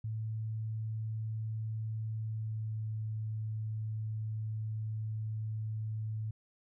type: tone with pitch glide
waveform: sine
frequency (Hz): 110 to 109.05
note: A2 to A2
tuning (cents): 0 to -15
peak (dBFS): -34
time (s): 0.04-6.31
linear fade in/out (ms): 5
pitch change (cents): -15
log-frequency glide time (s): 2.18-2.91
effects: none